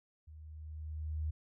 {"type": "tone with level ramp", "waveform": "sine", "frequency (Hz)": 77.4, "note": "D#2", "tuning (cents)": -9, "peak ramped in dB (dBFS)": [-50, -32], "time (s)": [0.27, 1.31], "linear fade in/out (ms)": 10, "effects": []}